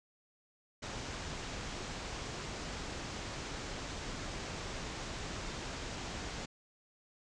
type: low-pass noise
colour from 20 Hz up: pink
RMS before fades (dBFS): -42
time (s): 0.82-6.46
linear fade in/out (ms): 10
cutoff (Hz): 7500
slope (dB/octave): 48
effects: none